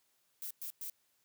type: noise bursts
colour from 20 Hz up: violet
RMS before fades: -42 dBFS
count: 3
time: 0.42-0.898 s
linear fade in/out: 0 ms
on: 86 ms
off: 110 ms
effects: white hiss -75 dBFS RMS until 1.24 s + high-pass 60 Hz 12 dB/octave